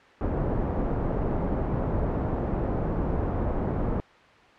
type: low-pass noise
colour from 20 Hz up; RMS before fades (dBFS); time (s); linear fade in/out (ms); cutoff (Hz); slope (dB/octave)
pink; -27; 0.21-4; 0; 720; 12
effects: white hiss -52 dBFS RMS until 4.58 s + low-pass 2000 Hz 12 dB/octave